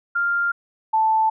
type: tone pair in turn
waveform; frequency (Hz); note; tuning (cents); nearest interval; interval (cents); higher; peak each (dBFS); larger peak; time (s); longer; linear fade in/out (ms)
sine; 1396.9 / 880; F6 / A5; 0 / 0; minor sixth; 800; first; -18 / -15; second; 0.15-0.52 / 0.93-1.3; neither; 10
effects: none